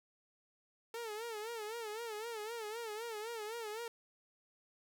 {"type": "tone with vibrato", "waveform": "sawtooth", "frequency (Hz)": 444.6, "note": "A4", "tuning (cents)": 18, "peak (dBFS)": -37, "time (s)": [0.94, 3.88], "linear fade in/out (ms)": 2, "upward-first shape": "sine", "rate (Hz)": 3.9, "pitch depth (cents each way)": 110, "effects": []}